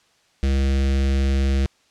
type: tone with notch filter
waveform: square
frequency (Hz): 67.7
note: C#2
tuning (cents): -40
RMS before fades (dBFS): -19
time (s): 0.43-1.66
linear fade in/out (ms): 0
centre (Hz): 960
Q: 0.8
effects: white hiss -60 dBFS RMS until 1.9 s + low-pass 6000 Hz 12 dB/octave